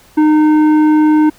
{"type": "tone with tanh clipping", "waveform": "sine", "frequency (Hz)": 306.4, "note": "D#4", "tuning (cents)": -27, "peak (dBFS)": -8, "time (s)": [0.17, 1.3], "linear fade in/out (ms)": 10, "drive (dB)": 10, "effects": ["pink hiss -45 dBFS RMS until 1.38 s"]}